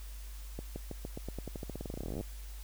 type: accelerating click train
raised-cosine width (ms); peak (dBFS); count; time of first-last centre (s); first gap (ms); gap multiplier
2; -26; 30; 0.59-2.21; 170; 0.9
effects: added 50 Hz sine -42 dBFS peak until 2.63 s + white hiss -55 dBFS RMS until 2.63 s